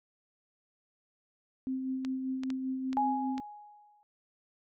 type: tone with tremolo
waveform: sine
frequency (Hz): 261.6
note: C4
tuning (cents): 0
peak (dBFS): -30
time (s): 1.67-3.4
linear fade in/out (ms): 0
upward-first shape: sine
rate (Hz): 5.1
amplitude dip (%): 35
type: clicks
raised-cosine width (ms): 0.2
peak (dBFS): -25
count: 5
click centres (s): 2.049 / 2.435 / 2.503 / 2.93 / 3.38
type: tone with exponential decay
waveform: sine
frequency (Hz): 833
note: G#5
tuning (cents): +5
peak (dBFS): -24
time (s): 2.97-4.03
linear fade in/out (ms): 0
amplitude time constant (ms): 230
effects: none